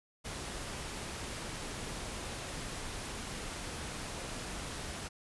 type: noise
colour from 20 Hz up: pink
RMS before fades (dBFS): -41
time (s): 0.24-5.09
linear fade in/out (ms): 20
effects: resampled to 24000 Hz